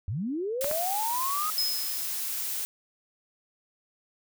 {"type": "linear sweep", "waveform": "sine", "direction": "up", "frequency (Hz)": [80.5, 1271], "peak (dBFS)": -28, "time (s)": [0.08, 1.5], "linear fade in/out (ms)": 0}
{"type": "noise", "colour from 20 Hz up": "blue", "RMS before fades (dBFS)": -32, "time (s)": [0.61, 2.65], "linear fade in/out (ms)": 0}
{"type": "clicks", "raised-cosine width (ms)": 0.5, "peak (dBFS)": -18, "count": 2, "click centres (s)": [0.644, 0.713]}
{"type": "tone with exponential decay", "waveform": "sine", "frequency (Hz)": 5120, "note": "D#8", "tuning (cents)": 49, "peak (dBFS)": -23, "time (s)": [1.58, 2.41], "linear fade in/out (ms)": 1, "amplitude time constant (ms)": 180}
{"effects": []}